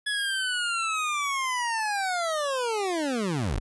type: linear sweep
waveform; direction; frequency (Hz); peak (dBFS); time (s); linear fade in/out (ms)
25% pulse; down; 1700 to 32.7; -22; 0.06-3.6; 10
effects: resampled to 24000 Hz